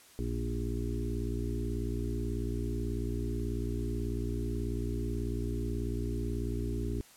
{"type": "harmonic tone with a mistuned harmonic", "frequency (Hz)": 58.27, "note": "A#1", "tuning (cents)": 0, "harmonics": [1, 2, 4, 5, 6, 7], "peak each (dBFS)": [-34, -37, -40, -41, -42, -42], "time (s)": [0.19, 7.01], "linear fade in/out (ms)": 0, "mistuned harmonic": 1, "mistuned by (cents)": -53, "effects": ["white hiss -57 dBFS RMS until 7.16 s", "low-pass 12000 Hz 12 dB/octave"]}